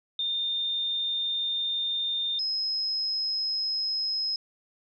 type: tone pair in turn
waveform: sine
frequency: 3623 / 5124 Hz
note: A7 / E8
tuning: +50 / -50 cents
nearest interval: tritone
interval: 600 cents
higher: second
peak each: -26 dBFS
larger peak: neither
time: 0.19-2.39 / 2.39-4.36 s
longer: first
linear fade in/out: 2 ms
effects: none